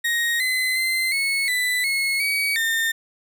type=tone with pitch steps; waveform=35% pulse; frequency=1874 / 2035 / 2068 / 2198 / 1992 / 2178 / 2263 / 1816 Hz; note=A#6 / C7 / C7 / C#7 / B6 / C#7 / C#7 / A#6; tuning=+9 / -49 / -21 / -15 / +14 / -31 / +35 / -46 cents; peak=-18 dBFS; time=0.04-2.92 s; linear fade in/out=10 ms; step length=360 ms; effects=none